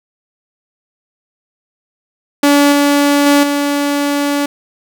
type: tone with level steps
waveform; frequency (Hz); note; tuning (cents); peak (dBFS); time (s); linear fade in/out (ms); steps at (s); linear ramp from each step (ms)
sawtooth; 286.6; D4; -42; -3 / -5 / -3 / -9; 2.43-4.46; 5; 2.72 / 3.26 / 3.43; 5
effects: none